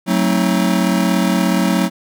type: chord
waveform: square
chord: F# diminished seventh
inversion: none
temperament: just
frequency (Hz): 185 / 222 / 266.4 / 319.7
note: F#3 / A3 / C4 / Eb4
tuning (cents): 0 / +16 / +31 / +47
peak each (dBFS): -17 / -20 / -22 / -22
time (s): 0.06-1.9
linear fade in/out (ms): 50
effects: none